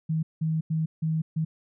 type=tone bursts at uneven times; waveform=sine; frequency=159.2 Hz; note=D#3; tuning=40 cents sharp; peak=-23 dBFS; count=5; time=0.09-0.23 / 0.41-0.61 / 0.7-0.86 / 1.02-1.22 / 1.36-1.45 s; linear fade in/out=10 ms; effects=none